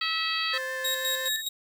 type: harmonic tone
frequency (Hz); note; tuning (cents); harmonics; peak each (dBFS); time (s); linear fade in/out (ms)
649; E5; -27; 2 / 3 / 4 / 5 / 6 / 7; -33 / -33 / -33 / -33 / -33 / -33; 0.01-0.58; 5
type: tone with vibrato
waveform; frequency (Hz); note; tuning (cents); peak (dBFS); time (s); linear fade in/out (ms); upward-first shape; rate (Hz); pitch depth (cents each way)
sine; 1760; A6; 0; -32; 0.52-1.42; 20; sine; 6; 19
type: tone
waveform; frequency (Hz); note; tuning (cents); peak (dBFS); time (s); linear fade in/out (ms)
sawtooth; 523.3; C5; 0; -30; 0.53-1.29; 10
type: tone with tremolo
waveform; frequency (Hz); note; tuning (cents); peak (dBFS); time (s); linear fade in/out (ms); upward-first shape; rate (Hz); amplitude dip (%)
sawtooth; 3794; A#7; +30; -23; 0.84-1.49; 10; square; 4.8; 60
effects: 9-bit